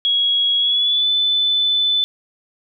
sine tone with pitch glide, 3322 to 3507 Hz, G#7 to A7, 0 to -6 cents, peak -14 dBFS, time 0.05-2.04 s, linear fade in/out 0 ms, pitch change +94 cents, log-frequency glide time 0.58-1.09 s, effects none

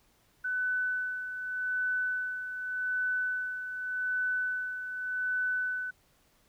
sine tone with tremolo, 1500 Hz, F#6, 23 cents sharp, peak -27 dBFS, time 0.44-5.91 s, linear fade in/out 10 ms, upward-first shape sine, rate 0.85 Hz, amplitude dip 60%, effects pink hiss -67 dBFS RMS until 6.48 s

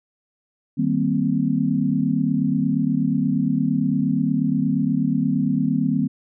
sine chord, C minor seventh, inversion first, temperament equal with one note detuned, 155.56 / 193.63 / 233.1 / 261.6 Hz, Eb3 / G3 / Bb3 / C4, 0 / -21 / 0 / 0 cents, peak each -24 / -24 / -23 / -22 dBFS, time 0.77-6.08 s, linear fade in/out 20 ms, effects none

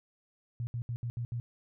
sine tone bursts at uneven times, 119 Hz, A#2, 36 cents sharp, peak -32 dBFS, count 6, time 0.6-0.67 / 0.74-0.82 / 0.89-0.96 / 1.03-1.1 / 1.17-1.25 / 1.32-1.4 s, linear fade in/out 0 ms, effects none

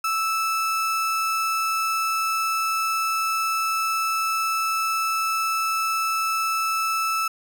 35% pulse tone, 1314 Hz, E6, 6 cents flat, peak -20 dBFS, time 0.04-7.28 s, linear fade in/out 5 ms, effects none

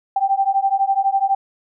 sine beating tone pair, 777 / 789 Hz, G5 / G5, -16 / +11 cents, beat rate 12 Hz, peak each -18 dBFS, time 0.16-1.35 s, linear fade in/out 5 ms, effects none

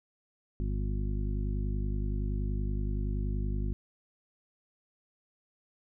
harmonic tone, 50.6 Hz, G#1, 44 cents flat, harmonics 1 / 2 / 3 / 4 / 5 / 7, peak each -30 / -36 / -41 / -41 / -43 / -46 dBFS, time 0.6-3.73 s, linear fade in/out 0 ms, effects none

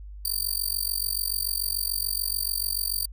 10% pulse tone with amplitude modulation, 4636 Hz, D8, 23 cents flat, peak -15 dBFS, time 0.25-3.06 s, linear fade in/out 2 ms, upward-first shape sine, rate 46.9 Hz, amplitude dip 100%, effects added 50 Hz sine -38 dBFS peak until 3.12 s

